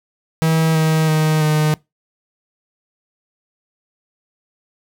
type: tone with pitch steps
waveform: 45% pulse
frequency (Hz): 160.9 / 158.32 / 155.78 / 153.28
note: E3 / D#3 / D#3 / D#3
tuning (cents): -42 / +30 / +2 / -26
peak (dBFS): -13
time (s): 0.42-1.74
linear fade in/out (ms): 0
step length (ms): 330
effects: noise-tail reverb RT60 0.2 s tail -23 dB re dry